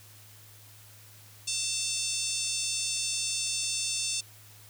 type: harmonic tone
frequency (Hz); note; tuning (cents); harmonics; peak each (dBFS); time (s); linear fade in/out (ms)
894; A5; +27; 3 / 4 / 5 / 6 / 7 / 8 / 9 / 10; -39 / -37 / -38 / -36 / -36 / -38 / -39 / -36; 1.47-4.21; 10
effects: added 105 Hz sine -54 dBFS peak until 4.69 s + white hiss -54 dBFS RMS until 4.69 s